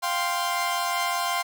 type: chord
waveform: sawtooth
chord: F suspended second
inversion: none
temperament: equal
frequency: 698.5 / 784 / 1046.5 Hz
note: F5 / G5 / C6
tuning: 0 / 0 / 0 cents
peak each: -25 / -28 / -23 dBFS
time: 0.02-1.43 s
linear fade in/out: 20 ms
effects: none